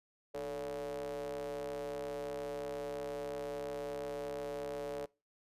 square ring-modulated tone, 67.1 Hz, C2, 44 cents sharp, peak -36 dBFS, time 0.34-5.06 s, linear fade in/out 10 ms, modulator 504 Hz, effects noise-tail reverb RT60 0.3 s tail -24 dB re dry + resampled to 32000 Hz

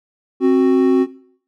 triangle tone pair together, 265 / 369.9 Hz, C4 / F#4, +22 / 0 cents, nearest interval tritone, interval 578 cents, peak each -11 dBFS, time 0.4-1.07 s, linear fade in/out 50 ms, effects noise-tail reverb RT60 0.6 s tail -19 dB re dry

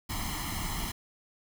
pink noise with comb filter, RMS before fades -34 dBFS, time 0.09-0.92 s, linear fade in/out 10 ms, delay 0.97 ms, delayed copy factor +0.85, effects none

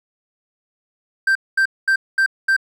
triangle tone bursts, 1568 Hz, G6, in tune, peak -11 dBFS, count 5, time 1.27-2.565 s, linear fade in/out 5 ms, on 83 ms, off 220 ms, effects none

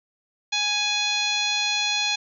harmonic tone with a mistuned harmonic, 830.6 Hz, G#5, in tune, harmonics 1 / 2 / 3 / 4 / 5 / 6 / 7 / 8, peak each -32 / -35 / -26 / -27 / -27 / -39 / -36 / -34 dBFS, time 0.52-2.16 s, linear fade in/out 10 ms, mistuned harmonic 4, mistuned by +38 cents, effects none

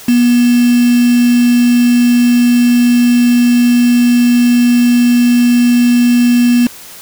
sine tone with quantisation, 241.9 Hz, B3, 36 cents flat, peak -6 dBFS, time 0.08-6.67 s, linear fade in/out 5 ms, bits 3, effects white hiss -33 dBFS RMS until 7.01 s

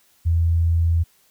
sine tone, 83.5 Hz, E2, 23 cents sharp, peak -15 dBFS, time 0.25-1.04 s, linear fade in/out 20 ms, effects white hiss -59 dBFS RMS until 1.3 s

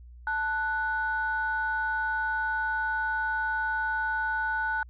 sine tone pair together, 880 / 1480 Hz, A5 / F#6, 0 / 0 cents, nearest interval major sixth, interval 900 cents, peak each -30 / -27 dBFS, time 0.27-4.83 s, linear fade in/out 2 ms, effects tanh soft clip ceiling -18 dBFS + added 60 Hz sine -45 dBFS peak until 4.89 s

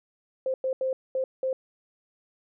sine tone bursts at uneven times, 523.3 Hz, C5, in tune, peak -24 dBFS, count 5, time 0.46-0.54 / 0.64-0.73 / 0.81-0.93 / 1.15-1.24 / 1.43-1.53 s, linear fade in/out 2 ms, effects none

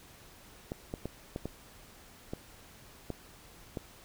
clicks, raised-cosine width 2 ms, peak -22 dBFS, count 8, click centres 0.719 / 0.939 / 1.056 / 1.361 / 1.456 / 2.335 / 3.103 / 3.772 s, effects pink hiss -55 dBFS RMS until 4.04 s

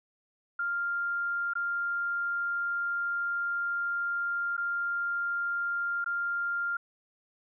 sine tone with dropouts, 1396.9 Hz, F6, in tune, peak -28 dBFS, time 0.59-6.77 s, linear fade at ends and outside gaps 5 ms, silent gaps 1.536-1.553 / 4.568-4.577 / 6.044-6.06 s, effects none

